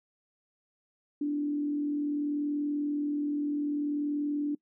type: tone with frequency modulation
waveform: sine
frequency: 292.5 Hz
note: D4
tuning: 7 cents flat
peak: -27 dBFS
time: 1.21-4.55 s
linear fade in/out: 5 ms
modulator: 40.6 Hz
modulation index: 0.27
effects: noise-tail reverb RT60 0.1 s tail -23 dB re dry